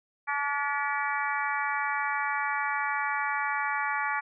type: harmonic tone with a mistuned harmonic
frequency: 286.9 Hz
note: D4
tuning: 40 cents flat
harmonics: 3 / 4 / 5 / 6 / 7 / 8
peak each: -32 / -33 / -34 / -35 / -35 / -36 dBFS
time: 0.27-4.21 s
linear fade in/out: 20 ms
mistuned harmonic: 7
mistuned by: -54 cents
effects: none